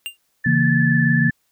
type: tone with exponential decay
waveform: square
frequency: 2794 Hz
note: F7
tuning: in tune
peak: -22 dBFS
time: 0.06-0.17 s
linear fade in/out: 0 ms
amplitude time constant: 23 ms
type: tone with vibrato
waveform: sine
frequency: 1741 Hz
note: A6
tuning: 19 cents flat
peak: -19 dBFS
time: 0.44-1.31 s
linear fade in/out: 10 ms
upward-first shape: sine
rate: 18 Hz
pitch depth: 21 cents each way
type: chord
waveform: sine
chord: A# diminished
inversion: first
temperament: equal with one note detuned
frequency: 138.59 / 164.81 / 231.7 Hz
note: C#3 / E3 / A#3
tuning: 0 / 0 / -10 cents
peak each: -19 dBFS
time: 0.46-1.3 s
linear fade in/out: 5 ms
effects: white hiss -67 dBFS RMS until 1.51 s